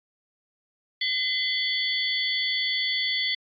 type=tone cluster; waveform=sine; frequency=2038 / 3139 / 3426 / 4474 Hz; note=C7 / G7 / A7 / C#8; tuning=-46 / +2 / -47 / +15 cents; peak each=-28 / -34 / -28 / -29 dBFS; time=1.01-3.35 s; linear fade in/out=5 ms; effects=AAC 48 kbps